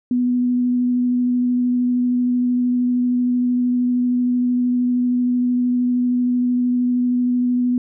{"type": "tone with vibrato", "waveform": "sine", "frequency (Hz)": 246.9, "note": "B3", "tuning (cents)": 0, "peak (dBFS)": -15, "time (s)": [0.11, 7.78], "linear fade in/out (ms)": 2, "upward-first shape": "sine", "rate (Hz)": 13, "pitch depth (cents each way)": 10, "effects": []}